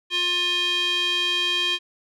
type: tone with band-pass filter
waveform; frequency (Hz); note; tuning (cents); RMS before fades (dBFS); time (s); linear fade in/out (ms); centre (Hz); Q
square; 353.8; F4; +23; -23; 0.1-1.79; 50; 3100; 5.1
effects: none